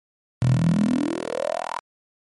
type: tone with high-pass filter sweep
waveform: 10% pulse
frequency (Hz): 40.91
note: E1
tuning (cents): -12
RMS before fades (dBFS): -22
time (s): 0.42-1.79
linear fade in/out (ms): 0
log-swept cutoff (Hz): 110 to 990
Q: 7.9
effects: MP3 48 kbps